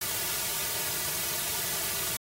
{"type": "noise with comb filter", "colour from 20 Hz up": "white", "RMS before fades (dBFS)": -31, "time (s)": [0.01, 2.17], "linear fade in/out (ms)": 5, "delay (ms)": 3.8, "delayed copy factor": -1, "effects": ["AAC 48 kbps"]}